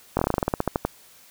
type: slowing click train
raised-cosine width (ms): 1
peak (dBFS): -7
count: 15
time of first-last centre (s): 0.17-0.85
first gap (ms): 21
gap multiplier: 1.12
effects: white hiss -52 dBFS RMS until 1.3 s